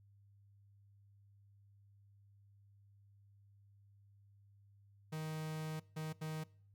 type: tone bursts at uneven times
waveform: 45% pulse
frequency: 156.6 Hz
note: D#3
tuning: 11 cents sharp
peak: -40 dBFS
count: 3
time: 5.12-5.8 / 5.96-6.13 / 6.21-6.44 s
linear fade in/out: 10 ms
effects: noise-tail reverb RT60 0.5 s tail -22 dB re dry + added 100 Hz sine -63 dBFS peak until 6.74 s